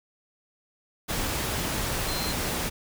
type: tone in noise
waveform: sine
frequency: 4132 Hz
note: C8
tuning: 22 cents flat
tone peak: -34 dBFS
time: 2.07-2.33 s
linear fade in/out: 20 ms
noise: pink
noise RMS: -29 dBFS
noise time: 1.08-2.7 s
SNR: -8 dB
effects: none